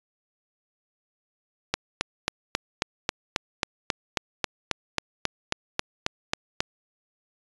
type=click train; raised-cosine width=0.2 ms; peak=-5 dBFS; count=19; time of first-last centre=1.74-6.605 s; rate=3.7 Hz; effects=resampled to 22050 Hz